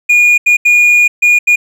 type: tone bursts at uneven times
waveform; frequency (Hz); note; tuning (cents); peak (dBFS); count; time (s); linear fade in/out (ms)
triangle; 2438; D#7; -36; -3; 5; 0.09-0.38 / 0.46-0.57 / 0.65-1.08 / 1.22-1.39 / 1.47-1.56; 10
effects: none